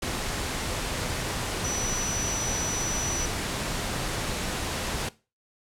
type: tone in noise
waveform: sine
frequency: 5920 Hz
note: F#8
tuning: in tune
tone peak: -29 dBFS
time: 1.64-3.26 s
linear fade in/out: 5 ms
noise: pink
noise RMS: -30 dBFS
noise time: 0.02-5.09 s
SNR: -2 dB
effects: noise-tail reverb RT60 0.3 s tail -19 dB re dry + low-pass 10000 Hz 12 dB/octave